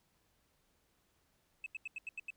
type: tone bursts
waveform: sine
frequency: 2600 Hz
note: E7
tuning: 24 cents flat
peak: -37 dBFS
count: 7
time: 1.64-2.304 s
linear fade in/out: 2 ms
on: 22 ms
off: 85 ms
effects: tanh soft clip ceiling -37 dBFS + pink hiss -75 dBFS RMS until 2.36 s